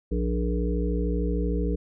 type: harmonic tone with a mistuned harmonic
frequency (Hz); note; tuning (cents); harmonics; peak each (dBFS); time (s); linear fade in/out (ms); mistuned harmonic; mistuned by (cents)
58.9; A#1; +19; 1 / 3 / 5 / 7 / 8; -25 / -30 / -32 / -33 / -34; 0.11-1.76; 10; 7; +24
effects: none